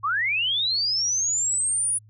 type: linear sweep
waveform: sine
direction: up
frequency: 1053 to 9900 Hz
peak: -21 dBFS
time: 0.03-1.99 s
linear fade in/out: 20 ms
effects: added 107 Hz sine -49 dBFS peak until 2.09 s